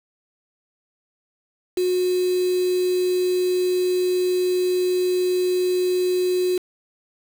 sine tone with quantisation, 363.9 Hz, F#4, 29 cents flat, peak -18 dBFS, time 1.77-6.58 s, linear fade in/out 5 ms, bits 5, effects none

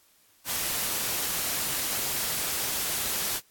white noise, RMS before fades -29 dBFS, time 0.45-3.41 s, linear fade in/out 50 ms, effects white hiss -62 dBFS RMS until 3.5 s + AAC 64 kbps

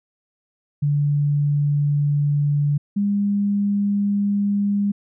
sine tone pair in turn, 145.2 / 202.4 Hz, D3 / G#3, -19 / -44 cents, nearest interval tritone, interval 575 cents, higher second, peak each -16 / -17 dBFS, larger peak first, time 0.82-2.78 / 2.96-4.92 s, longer neither, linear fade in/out 10 ms, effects none

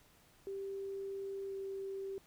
sine tone with pitch glide, 392 to 389.3 Hz, G4 to G4, 0 to -12 cents, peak -39 dBFS, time 0.47-2.18 s, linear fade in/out 0 ms, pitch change -12 cents, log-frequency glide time 1.47-1.54 s, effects pink hiss -66 dBFS RMS until 2.26 s

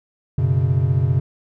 triangle chord, F# suspended fourth, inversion none, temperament equal with one note detuned, 93.41 / 123.47 / 138.59 Hz, F#2 / B2 / C#3, +17 / 0 / 0 cents, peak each -19 / -17 / -17 dBFS, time 0.38-1.2 s, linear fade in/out 5 ms, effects none

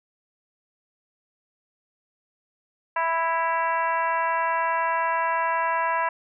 harmonic tone with a mistuned harmonic, 329.6 Hz, E4, in tune, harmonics 2 / 3 / 4 / 5 / 6 / 7 / 8, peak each -30 / -23 / -34 / -30 / -35 / -38 / -39 dBFS, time 2.96-6.09 s, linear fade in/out 5 ms, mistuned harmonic 8, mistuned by +51 cents, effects none

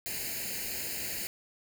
white noise with comb filter, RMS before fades -36 dBFS, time 0.06-1.27 s, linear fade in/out 0 ms, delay 0.43 ms, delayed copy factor +0.85, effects none

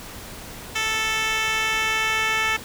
10% pulse tone with band-pass filter sweep, 440 Hz, A4, in tune, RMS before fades -23 dBFS, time 0.75-2.57 s, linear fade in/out 10 ms, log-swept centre 3600 to 2400 Hz, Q 0.99, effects pink hiss -38 dBFS RMS until 2.64 s

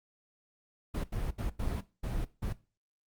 brown noise bursts at uneven times, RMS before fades -33 dBFS, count 6, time 0.94-1.04 / 1.12-1.31 / 1.38-1.5 / 1.59-1.81 / 2.03-2.25 / 2.42-2.53 s, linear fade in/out 10 ms, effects noise-tail reverb RT60 0.3 s tail -17 dB re dry + Opus 32 kbps

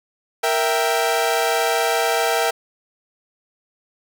sawtooth chord, E diminished, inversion second, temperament equal, 466.2 / 659.3 / 784 Hz, Bb4 / E5 / G5, 0 / 0 / 0 cents, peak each -18 dBFS, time 0.43-2.51 s, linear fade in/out 10 ms, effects none

